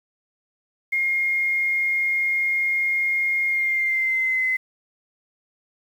sine tone with pitch glide, 2135 to 2044 Hz, C7 to C7, +34 to -41 cents, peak -19 dBFS, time 0.92-4.57 s, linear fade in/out 10 ms, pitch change -75 cents, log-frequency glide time 3.48-4.45 s, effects 8-bit

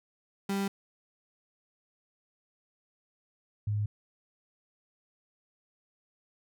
35% pulse / sine tone pair in turn, 197.3 / 104.52 Hz, G3 / G#2, +11 / +12 cents, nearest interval major seventh, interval 1099 cents, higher first, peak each -27 dBFS, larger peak neither, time 0.49-0.68 / 3.67-3.86 s, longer neither, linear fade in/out 5 ms, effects none

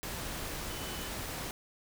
sine tone in noise, 3003 Hz, F#7, 25 cents sharp, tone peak -48 dBFS, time 0.7-1.09 s, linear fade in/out 0 ms, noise pink, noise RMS -39 dBFS, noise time 0.03-1.51 s, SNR -12 dB, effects none

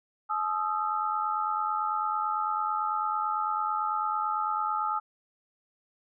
sine tone cluster, 857 / 1245 / 1334 Hz, A5 / D#6 / E6, -46 / +1 / +20 cents, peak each -31 / -30 / -32 dBFS, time 0.29-5 s, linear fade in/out 20 ms, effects none

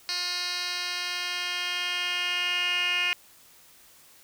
10% pulse tone with band-pass filter sweep, 355.7 Hz, F4, 32 cents sharp, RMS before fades -29 dBFS, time 0.09-3.13 s, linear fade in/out 0 ms, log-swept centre 4100 to 2700 Hz, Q 6.9, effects white hiss -55 dBFS RMS until 4.23 s

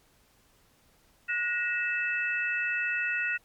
sine tone cluster, 1455 / 1889 / 2630 Hz, F#6 / A#6 / E7, -29 / +22 / -5 cents, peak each -31 dBFS, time 1.28-3.38 s, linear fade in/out 20 ms, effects pink hiss -64 dBFS RMS until 3.44 s + MP3 96 kbps

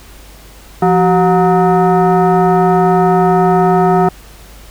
sine tone with frequency modulation, 172.6 Hz, F3, 20 cents flat, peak -7 dBFS, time 0.82-4.09 s, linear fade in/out 5 ms, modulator 551 Hz, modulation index 1.5, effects added 50 Hz sine -37 dBFS peak until 4.7 s + pink hiss -40 dBFS RMS until 4.7 s

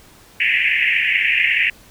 pink band-pass noise, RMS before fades -17 dBFS, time 0.4-1.7 s, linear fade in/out 5 ms, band 1800 to 2800 Hz, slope 96 dB/octave, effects pink hiss -47 dBFS RMS until 1.9 s

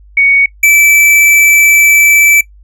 sine / square tone pair in turn, 2233 / 2317 Hz, C#7 / D7, +12 / -24 cents, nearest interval minor second, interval 64 cents, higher second, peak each -4 dBFS, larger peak neither, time 0.17-0.46 / 0.63-2.41 s, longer second, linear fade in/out 5 ms, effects noise-tail reverb RT60 0.1 s tail -20 dB re dry + added 50 Hz sine -36 dBFS peak until 2.63 s

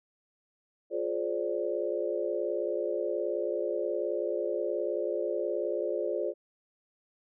sine chord, D half-diminished seventh, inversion first, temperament just, 352.4 / 422.9 / 528.6 / 587.3 Hz, F4 / Ab4 / C5 / D5, +16 / +31 / +18 / 0 cents, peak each -34 dBFS, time 0.9-6.34 s, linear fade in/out 50 ms, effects none

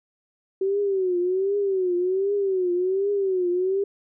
sine tone with vibrato, 378.8 Hz, F#4, 41 cents sharp, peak -20 dBFS, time 0.61-3.84 s, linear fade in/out 5 ms, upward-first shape triangle, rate 1.3 Hz, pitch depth 140 cents each way, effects none

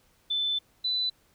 sine tone pair in turn, 3520 / 3993 Hz, A7 / B7, 0 / +18 cents, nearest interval major second, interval 218 cents, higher second, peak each -25 dBFS, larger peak neither, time 0.3-0.59 / 0.84-1.1 s, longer first, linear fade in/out 10 ms, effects pink hiss -65 dBFS RMS until 1.34 s

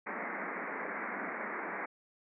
white band-pass noise, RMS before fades -39 dBFS, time 0.06-1.86 s, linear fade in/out 10 ms, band 180 to 2200 Hz, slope 96 dB/octave, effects none

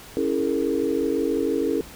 sine chord, A# half-diminished seventh, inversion first, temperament equal with one note detuned, 277.2 / 329.6 / 415.3 / 461.3 Hz, C#4 / E4 / G#4 / A#4, 0 / 0 / 0 / -18 cents, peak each -26 dBFS, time 0.17-1.81 s, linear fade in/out 0 ms, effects pink hiss -43 dBFS RMS until 1.95 s

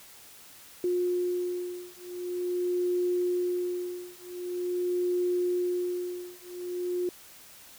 sine beating tone pair, 356.9 / 357.35 Hz, F4 / F4, +38 / +40 cents, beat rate 0.45 Hz, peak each -30 dBFS, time 0.84-7.09 s, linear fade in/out 2 ms, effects white hiss -51 dBFS RMS until 7.78 s

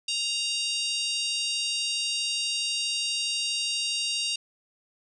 harmonic tone, 932.3 Hz, A#5, in tune, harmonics 3 / 4 / 5 / 6 / 7 / 8 / 9 / 10, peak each -30 / -33 / -32 / -37 / -40 / -42 / -39 / -43 dBFS, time 0.08-4.36 s, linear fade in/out 5 ms, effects none

